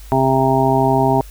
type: harmonic tone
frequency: 132.9 Hz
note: C3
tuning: 27 cents sharp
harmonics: 1 / 2 / 3 / 5 / 6 / 7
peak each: -19 / -19 / -19 / -19 / -19 / -19 dBFS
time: 0.12-1.21 s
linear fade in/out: 0 ms
effects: added 50 Hz sine -34 dBFS peak until 1.3 s + white hiss -45 dBFS RMS until 1.3 s